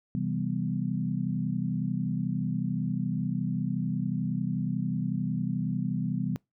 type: chord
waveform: sine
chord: C major seventh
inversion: none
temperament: equal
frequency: 130.81 / 164.81 / 196 / 246.9 Hz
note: C3 / E3 / G3 / B3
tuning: 0 / 0 / 0 / 0 cents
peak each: -33 / -32 / -32 / -34 dBFS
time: 0.15-6.36 s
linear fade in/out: 0 ms
effects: noise-tail reverb RT60 0.2 s tail -25 dB re dry